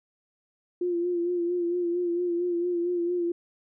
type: tone with vibrato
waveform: sine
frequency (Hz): 349.2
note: F4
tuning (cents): 0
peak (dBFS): -24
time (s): 0.81-3.32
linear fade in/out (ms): 5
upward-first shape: sine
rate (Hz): 4.4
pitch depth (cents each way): 40
effects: none